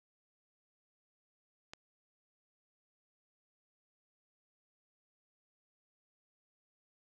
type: click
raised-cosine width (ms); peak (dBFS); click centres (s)
0.2; -28; 1.735
effects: none